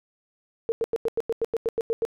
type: tone bursts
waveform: sine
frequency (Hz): 456.1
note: A#4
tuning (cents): -38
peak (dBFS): -21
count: 12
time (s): 0.69-2.051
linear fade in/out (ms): 0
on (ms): 30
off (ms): 91
effects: none